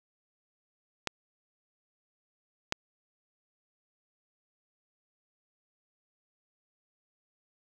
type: clicks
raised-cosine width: 0.2 ms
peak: -12 / -10 dBFS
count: 2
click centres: 1.073 / 2.724 s
effects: none